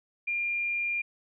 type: tone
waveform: sine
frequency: 2400 Hz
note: D7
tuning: 37 cents sharp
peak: -27 dBFS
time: 0.27-1.02 s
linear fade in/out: 10 ms
effects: none